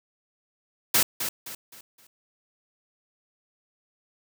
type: noise with echo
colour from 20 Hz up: white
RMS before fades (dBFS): -20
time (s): 0.94-1.03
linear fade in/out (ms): 5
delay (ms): 260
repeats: 4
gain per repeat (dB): -9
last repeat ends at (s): 2.07
effects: none